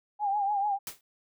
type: tone with vibrato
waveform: sine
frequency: 812 Hz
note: G#5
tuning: 39 cents flat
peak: -25 dBFS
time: 0.19-0.79 s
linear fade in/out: 50 ms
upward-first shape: triangle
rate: 6.8 Hz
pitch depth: 80 cents each way
type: noise with exponential decay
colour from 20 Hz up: white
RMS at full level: -33 dBFS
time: 0.87-1.01 s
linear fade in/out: 2 ms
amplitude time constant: 30 ms
effects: none